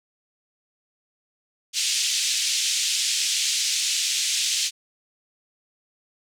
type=band-pass noise; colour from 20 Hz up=white; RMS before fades=-24 dBFS; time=1.73-4.71 s; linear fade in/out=50 ms; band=2600 to 7400 Hz; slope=24 dB/octave; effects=none